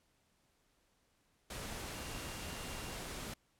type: tone in noise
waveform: sine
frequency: 2784 Hz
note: F7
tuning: 6 cents flat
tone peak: -55 dBFS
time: 1.94-2.96 s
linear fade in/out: 5 ms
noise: pink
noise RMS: -44 dBFS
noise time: 1.5-3.34 s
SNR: -14 dB
effects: pink hiss -75 dBFS RMS until 3.59 s + low-pass 12000 Hz 12 dB/octave